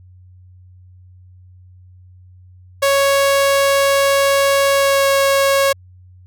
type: tone with pitch glide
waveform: sawtooth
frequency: 554.4 to 550.6 Hz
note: C#5 to C#5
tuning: 0 to -12 cents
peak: -8 dBFS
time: 2.82-5.73 s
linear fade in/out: 10 ms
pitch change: -12 cents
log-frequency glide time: 4.74-5.08 s
effects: added 91 Hz sine -41 dBFS peak until 6.26 s